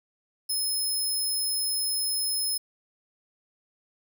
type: tone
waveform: 15% pulse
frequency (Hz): 5170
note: E8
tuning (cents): -34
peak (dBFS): -20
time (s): 0.49-2.58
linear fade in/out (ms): 10
effects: none